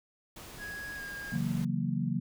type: noise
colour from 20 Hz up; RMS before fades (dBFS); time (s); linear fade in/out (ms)
pink; -47; 0.36-1.65; 5
type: tone with pitch glide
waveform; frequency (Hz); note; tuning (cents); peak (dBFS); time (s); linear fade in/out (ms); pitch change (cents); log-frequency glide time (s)
triangle; 1661.2 to 1627; G#6 to G#6; 0 to -36; -37; 0.58-1.39; 50; -36; 0.96-1.02
type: chord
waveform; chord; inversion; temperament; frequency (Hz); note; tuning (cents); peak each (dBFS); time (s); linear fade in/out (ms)
sine; F# dominant seventh; second; equal with one note detuned; 138.59 / 164.81 / 185.96 / 233.1; C#3 / E3 / F#3 / A#3; 0 / 0 / +9 / 0; -34; 1.32-2.2; 10
effects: none